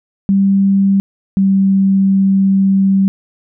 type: tone pair in turn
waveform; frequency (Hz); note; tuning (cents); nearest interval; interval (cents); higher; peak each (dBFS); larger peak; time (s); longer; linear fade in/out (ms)
sine; 196 / 193.97; G3 / G3; 0 / -18; unison; 18; first; -8; neither; 0.29-1 / 1.37-3.08; second; 0
effects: none